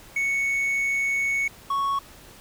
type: tone pair in turn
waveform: triangle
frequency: 2217 / 1108.5 Hz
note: C#7 / C#6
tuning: 0 / 0 cents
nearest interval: octave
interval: 1200 cents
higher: first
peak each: -20 dBFS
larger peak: neither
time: 0.16-1.48 / 1.7-1.99 s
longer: first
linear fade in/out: 5 ms
effects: pink hiss -48 dBFS RMS until 2.4 s